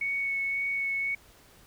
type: tone with vibrato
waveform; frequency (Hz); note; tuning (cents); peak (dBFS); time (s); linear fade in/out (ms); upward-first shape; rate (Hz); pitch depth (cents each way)
sine; 2217; C#7; 0; -27; 0.01-1.15; 5; sine; 1.9; 10
effects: pink hiss -57 dBFS RMS until 1.66 s